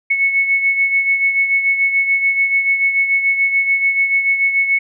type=beating tone pair; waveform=sine; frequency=2203 / 2209.9 Hz; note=C#7 / C#7; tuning=-11 / -6 cents; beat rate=6.9 Hz; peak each=-13 / -21 dBFS; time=0.1-4.79 s; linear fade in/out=10 ms; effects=none